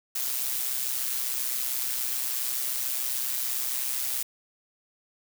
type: noise with amplitude modulation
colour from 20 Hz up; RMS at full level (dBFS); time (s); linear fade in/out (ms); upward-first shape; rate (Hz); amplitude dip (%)
blue; -27; 0.15-4.23; 5; sine; 127; 55
effects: none